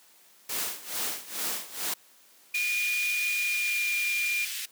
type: noise with tremolo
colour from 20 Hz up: white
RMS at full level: -30 dBFS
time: 0.49-1.94 s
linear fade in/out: 5 ms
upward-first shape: sine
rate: 2.3 Hz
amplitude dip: 85%
type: tone with pitch glide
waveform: sine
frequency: 2436 to 2404 Hz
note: D#7 to D7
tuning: -37 to +40 cents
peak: -26 dBFS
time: 2.54-4.45 s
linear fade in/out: 5 ms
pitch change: -23 cents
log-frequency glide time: 3.36-3.79 s
type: high-pass noise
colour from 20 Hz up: pink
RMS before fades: -35 dBFS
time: 2.54-4.66 s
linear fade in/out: 10 ms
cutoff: 2100 Hz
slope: 24 dB/octave
effects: white hiss -58 dBFS RMS until 4.71 s + high-pass 200 Hz 12 dB/octave